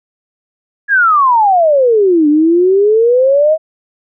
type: exponential two-way sweep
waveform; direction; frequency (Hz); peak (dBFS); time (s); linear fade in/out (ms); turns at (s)
sine; down then up; 1700 to 291.8 to 645; -6; 0.88-3.58; 50; 2.28
effects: none